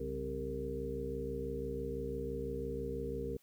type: harmonic tone with a mistuned harmonic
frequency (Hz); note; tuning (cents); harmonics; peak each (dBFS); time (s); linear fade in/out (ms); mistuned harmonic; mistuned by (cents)
66; C2; +16; 1 / 2 / 3 / 4 / 6 / 7; -43 / -46 / -48 / -45 / -43 / -40; 0-3.37; 5; 2; +110
effects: white hiss -70 dBFS RMS until 3.42 s